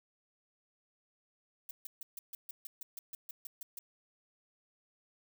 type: noise bursts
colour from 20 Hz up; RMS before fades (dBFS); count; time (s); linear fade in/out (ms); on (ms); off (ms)
violet; -44; 14; 1.69-3.79; 2; 20; 140
effects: none